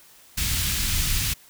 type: band-stop noise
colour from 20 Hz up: pink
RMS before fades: -24 dBFS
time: 0.37-1.34 s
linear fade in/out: 10 ms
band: 120 to 2500 Hz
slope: 12 dB/octave
effects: white hiss -52 dBFS RMS until 1.49 s